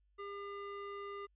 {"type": "tone with band-pass filter", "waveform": "square", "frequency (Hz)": 402.5, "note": "G4", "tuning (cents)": 46, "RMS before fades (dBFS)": -45, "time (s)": [0.18, 1.27], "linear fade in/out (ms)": 20, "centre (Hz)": 1100, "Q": 1, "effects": ["added 50 Hz sine -70 dBFS peak until 1.35 s", "resampled to 8000 Hz"]}